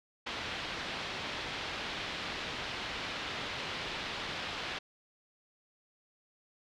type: low-pass noise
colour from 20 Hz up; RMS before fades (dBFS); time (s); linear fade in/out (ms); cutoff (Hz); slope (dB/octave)
white; -39; 0.26-4.79; 10; 3900; 24
effects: none